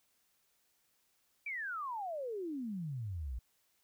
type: exponential sweep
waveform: sine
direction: down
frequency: 2380 to 56 Hz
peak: -37 dBFS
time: 1.46-3.39 s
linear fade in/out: 5 ms
effects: white hiss -75 dBFS RMS until 3.83 s